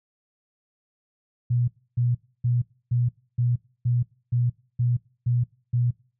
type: tone bursts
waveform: sine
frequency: 121.4 Hz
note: B2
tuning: 29 cents flat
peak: -19 dBFS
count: 10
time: 1.5-5.91 s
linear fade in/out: 10 ms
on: 180 ms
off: 290 ms
effects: noise-tail reverb RT60 0.4 s tail -22 dB re dry